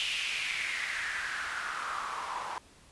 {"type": "noise with band-pass filter sweep", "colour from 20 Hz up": "white", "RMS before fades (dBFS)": -35, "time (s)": [0, 2.58], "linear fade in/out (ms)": 0, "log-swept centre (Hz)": [2900, 910], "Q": 4.5, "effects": ["pink hiss -58 dBFS RMS until 2.91 s", "resampled to 24000 Hz"]}